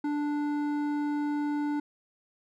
sine tone with hard clipping, 293.7 Hz, D4, in tune, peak -29 dBFS, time 0.04-1.8 s, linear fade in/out 5 ms, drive 10 dB, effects none

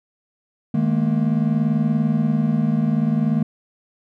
triangle chord, D# suspended fourth, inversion none, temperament equal with one note detuned, 155.56 / 212.6 / 233.1 Hz, D#3 / G#3 / A#3, 0 / +41 / 0 cents, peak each -19 dBFS, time 0.74-3.43 s, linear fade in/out 5 ms, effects none

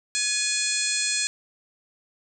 harmonic tone with a mistuned harmonic, 847 Hz, G#5, 34 cents sharp, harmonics 2 / 3 / 4 / 5 / 6 / 7 / 8 / 9 / 10, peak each -34 / -30 / -34 / -29 / -35 / -35 / -30 / -31 / -32 dBFS, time 0.15-1.27 s, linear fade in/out 0 ms, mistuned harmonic 3, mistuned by -49 cents, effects none

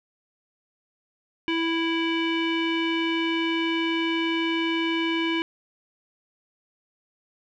square tone with low-pass filter, 329.6 Hz, E4, in tune, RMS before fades -25 dBFS, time 1.48-5.42 s, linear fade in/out 0 ms, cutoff 2700 Hz, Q 9.5, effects none

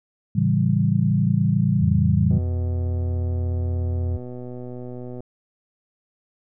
sine chord, A dominant seventh, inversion none, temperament equal with one note detuned, 110.51 / 138.59 / 164.81 / 196 Hz, A2 / C#3 / E3 / G3, +8 / 0 / 0 / 0 cents, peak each -22 dBFS, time 0.35-2.39 s, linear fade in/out 10 ms
sine tone, 87.31 Hz, F2, in tune, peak -21 dBFS, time 1.81-4.17 s, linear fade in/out 5 ms
click train, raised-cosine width 2 ms, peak -23 dBFS, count 360, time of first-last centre 2.31-5.205 s, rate 124 Hz
effects none

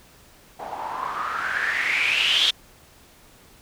blue noise with low-pass filter sweep, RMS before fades -24 dBFS, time 0.59-2.51 s, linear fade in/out 10 ms, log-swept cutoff 730 to 3500 Hz, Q 6.7, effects pink hiss -52 dBFS RMS until 3.61 s

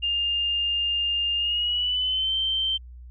sine tone with pitch glide, 2811 to 3119 Hz, F7 to G7, +11 to -9 cents, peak -22 dBFS, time 0.02-2.78 s, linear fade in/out 20 ms, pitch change +180 cents, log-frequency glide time 1.36-2.36 s, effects added 61 Hz sine -40 dBFS peak until 3.1 s

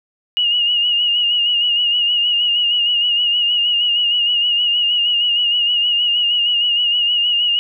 sine tone with vibrato, 2874 Hz, F7, 49 cents sharp, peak -13 dBFS, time 0.37-7.59 s, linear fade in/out 0 ms, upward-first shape sine, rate 6.4 Hz, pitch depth 44 cents each way, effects none

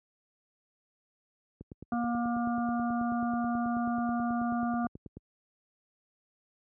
click train, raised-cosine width 3 ms, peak -30 dBFS, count 34, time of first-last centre 1.61-5.17 s, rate 9.27 Hz
harmonic tone, 237.3 Hz, A#3, 31 cents sharp, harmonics 1 / 3 / 5 / 6, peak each -29 / -34 / -39 / -43 dBFS, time 1.92-4.87 s, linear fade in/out 2 ms
effects high-pass 60 Hz 12 dB/octave

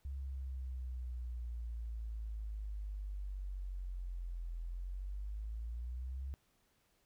sine exponential two-way sweep, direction down then up, 68.5 to 42 to 68.5 Hz, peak -39 dBFS, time 0.05-6.34 s, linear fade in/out 0 ms, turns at 4.6 s, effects pink hiss -75 dBFS RMS until 7.05 s

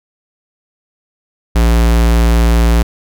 square tone, 57.5 Hz, A#1, 23 cents flat, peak -8 dBFS, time 1.55-2.83 s, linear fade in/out 10 ms, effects none

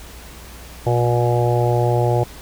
harmonic tone, 120.4 Hz, B2, 44 cents flat, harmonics 1 / 3 / 4 / 5 / 6 / 7, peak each -17 / -22 / -23 / -24 / -25 / -25 dBFS, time 0.86-2.24 s, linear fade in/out 10 ms, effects added 60 Hz sine -40 dBFS peak until 2.41 s + pink hiss -40 dBFS RMS until 2.41 s

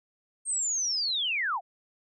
sine linear sweep, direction down, 8590 to 649 Hz, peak -26 dBFS, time 0.45-1.61 s, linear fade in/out 50 ms, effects none

